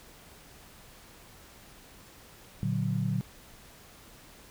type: chord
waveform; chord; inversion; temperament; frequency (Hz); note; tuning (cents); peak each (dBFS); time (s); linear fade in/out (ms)
sine; Bb augmented; none; equal with one note detuned; 116.54 / 146.83 / 186.39; Bb2 / D3 / F#3; 0 / 0 / +13; -31; 2.63-3.21; 0
effects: pink hiss -53 dBFS RMS until 4.5 s